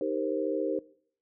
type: chord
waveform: sine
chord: C minor seventh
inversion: first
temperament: equal with one note detuned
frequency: 311.1 / 392 / 466.2 / 527.2 Hz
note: Eb4 / G4 / Bb4 / C5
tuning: 0 / 0 / 0 / +13 cents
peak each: -33 dBFS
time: 0.01-0.79 s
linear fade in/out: 2 ms
effects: noise-tail reverb RT60 0.6 s tail -21 dB re dry